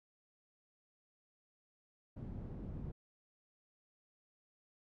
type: low-pass noise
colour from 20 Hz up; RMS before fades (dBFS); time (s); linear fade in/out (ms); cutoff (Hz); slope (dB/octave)
white; -45; 2.16-2.92; 10; 170; 12
effects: none